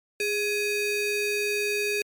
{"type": "ring-modulated tone", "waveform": "square", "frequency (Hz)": 1046.5, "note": "C6", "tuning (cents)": 0, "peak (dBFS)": -22, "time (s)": [0.2, 2.02], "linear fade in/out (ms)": 2, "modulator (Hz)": 1460, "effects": ["MP3 64 kbps"]}